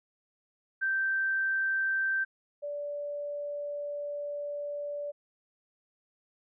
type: tone pair in turn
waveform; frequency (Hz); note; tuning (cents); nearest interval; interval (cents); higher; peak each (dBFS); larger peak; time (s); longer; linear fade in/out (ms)
sine; 1562 / 580.7; G6 / D5; -7 / -20; octave + perfect fourth; 1713; first; -26 / -33; first; 0.81-2.25 / 2.62-5.12; second; 20
effects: none